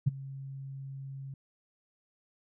sine tone with ADSR envelope, 136 Hz, C#3, 33 cents flat, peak -19 dBFS, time 0.06-1.34 s, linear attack 16 ms, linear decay 19 ms, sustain -20 dB, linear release 3 ms, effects none

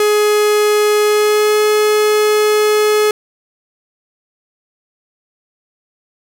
45% pulse tone with pitch glide, 420 to 423.9 Hz, G#4 to G#4, +19 to +35 cents, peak -10 dBFS, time 0-3.11 s, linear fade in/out 2 ms, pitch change +16 cents, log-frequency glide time 1.05-1.61 s, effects none

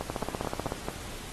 two click trains, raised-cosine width 1 ms, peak -17 / -17 dBFS, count 5 / 11, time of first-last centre 0.01-0.885 / 0.1-0.721 s, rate 4.57 / 16.1 Hz, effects pink hiss -42 dBFS RMS until 1.32 s + AAC 32 kbps

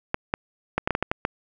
clicks, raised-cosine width 0.5 ms, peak -7 dBFS, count 9, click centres 0.144 / 0.339 / 0.78 / 0.875 / 0.907 / 0.951 / 1.026 / 1.115 / 1.251 s, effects none

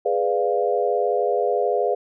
sine chord, G# diminished seventh, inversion none, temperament equal, 415.3 / 493.9 / 587.3 / 698.5 Hz, G#4 / B4 / D5 / F5, 0 / 0 / 0 / 0 cents, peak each -23 / -23 / -26 / -24 dBFS, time 0.05-1.95 s, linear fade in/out 10 ms, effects none

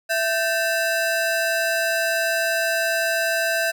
35% pulse ring-modulated tone, 1108.7 Hz, C#6, in tune, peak -15 dBFS, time 0.09-3.72 s, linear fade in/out 20 ms, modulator 445 Hz, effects none

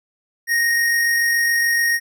square tone with amplitude modulation, 1864.7 Hz, A#6, in tune, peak -15 dBFS, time 0.47-2 s, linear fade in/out 50 ms, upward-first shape sine, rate 47 Hz, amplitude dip 25%, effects none

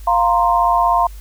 sine chord, F suspended fourth, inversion none, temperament just, 698.5 / 931.3 / 1047.7 Hz, F5 / Bb5 / C6, 0 / -2 / +2 cents, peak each -16 dBFS, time 0.07-1.07 s, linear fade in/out 5 ms, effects added 50 Hz sine -31 dBFS peak until 1.2 s + white hiss -47 dBFS RMS until 1.2 s

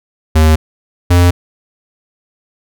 square tone pair in turn, 78.5 / 88.11 Hz, D#2 / F2, +16 / +16 cents, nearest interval major second, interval 200 cents, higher second, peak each -6 dBFS, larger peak neither, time 0.35-0.56 / 1.1-1.31 s, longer neither, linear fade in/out 10 ms, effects none

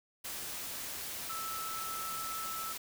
sine tone in noise, 1315 Hz, E6, 5 cents flat, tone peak -39 dBFS, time 1.29-2.73 s, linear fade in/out 10 ms, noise white, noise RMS -41 dBFS, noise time 0.24-2.78 s, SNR -1 dB, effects none

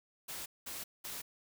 white noise bursts, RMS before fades -43 dBFS, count 3, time 0.28-1.22 s, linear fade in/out 10 ms, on 180 ms, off 200 ms, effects none

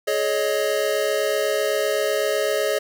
square chord, Ab suspended fourth, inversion none, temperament equal with one note detuned, 422.1 / 554.4 / 622.3 Hz, Ab4 / Db5 / Eb5, +28 / 0 / 0 cents, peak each -25 dBFS, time 0.07-2.79 s, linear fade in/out 10 ms, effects none

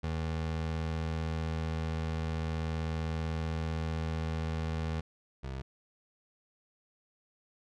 25% pulse tone pair in turn, 80.4 / 66.48 Hz, E2 / C2, -43 / +28 cents, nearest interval minor third, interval 329 cents, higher first, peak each -28 / -33 dBFS, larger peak first, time 0.03-5.01 / 5.43-5.62 s, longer first, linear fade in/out 10 ms, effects low-pass 5000 Hz 12 dB/octave

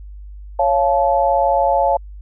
sine chord, Db augmented, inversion none, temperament just, 554.4 / 693 / 866.2 Hz, Db5 / F5 / A5, 0 / -14 / -27 cents, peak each -17 dBFS, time 0.59-1.97 s, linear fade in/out 5 ms, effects added 50 Hz sine -32 dBFS peak until 2.21 s

